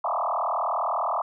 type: tone with frequency modulation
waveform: sine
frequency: 932.3 Hz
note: A#5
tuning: in tune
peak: -23 dBFS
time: 0.04-1.22 s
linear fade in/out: 5 ms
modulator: 39.9 Hz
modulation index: 7.5
effects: none